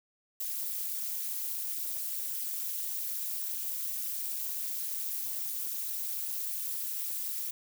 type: noise with amplitude modulation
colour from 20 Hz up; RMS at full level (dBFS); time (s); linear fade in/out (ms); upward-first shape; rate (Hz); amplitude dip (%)
violet; -31; 0.4-7.51; 5; sine; 245; 100
effects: none